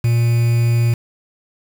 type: tone with quantisation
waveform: triangle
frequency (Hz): 117.7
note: A#2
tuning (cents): +17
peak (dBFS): -10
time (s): 0.04-0.94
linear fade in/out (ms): 5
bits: 5
effects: none